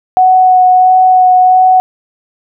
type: tone with vibrato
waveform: sine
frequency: 740 Hz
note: F#5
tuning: in tune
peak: -3 dBFS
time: 0.17-1.8 s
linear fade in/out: 0 ms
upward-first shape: sine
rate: 1.5 Hz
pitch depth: 11 cents each way
effects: none